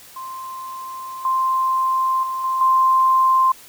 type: tone with level steps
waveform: sine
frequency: 1046.5 Hz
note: C6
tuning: in tune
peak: -29 / -16 / -22 / -18 / -12 dBFS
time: 0.16-3.52 s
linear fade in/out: 5 ms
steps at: 1.25 / 2.23 / 2.44 / 2.61 s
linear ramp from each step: 2 ms
effects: white hiss -44 dBFS RMS until 3.68 s